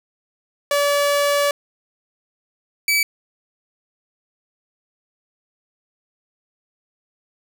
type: tone pair in turn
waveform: sawtooth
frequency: 574 / 2296 Hz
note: D5 / D7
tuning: -40 / -40 cents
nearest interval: 2 octaves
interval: 2400 cents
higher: second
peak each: -12 dBFS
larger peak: neither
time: 0.71-1.51 / 2.88-3.03 s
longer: first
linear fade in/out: 2 ms
effects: none